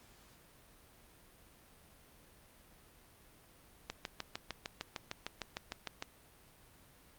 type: click train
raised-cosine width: 0.2 ms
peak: -21 dBFS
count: 15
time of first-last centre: 3.9-6.024 s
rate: 6.59 Hz
effects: pink hiss -62 dBFS RMS until 7.18 s + Opus 48 kbps